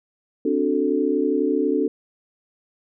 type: chord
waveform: sine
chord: D dominant seventh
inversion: third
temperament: equal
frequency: 261.6 / 293.7 / 370 / 440 Hz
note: C4 / D4 / F#4 / A4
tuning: 0 / 0 / 0 / 0 cents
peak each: -25 / -22 / -25 / -23 dBFS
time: 0.45-1.88 s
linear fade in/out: 5 ms
effects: none